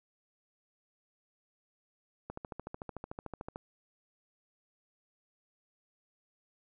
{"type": "click train", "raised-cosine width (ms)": 1, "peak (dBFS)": -26, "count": 18, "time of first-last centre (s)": [2.3, 3.559], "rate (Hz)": 13.5, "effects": []}